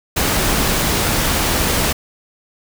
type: noise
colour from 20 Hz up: pink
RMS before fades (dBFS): -17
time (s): 0.16-1.93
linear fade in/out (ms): 10
effects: none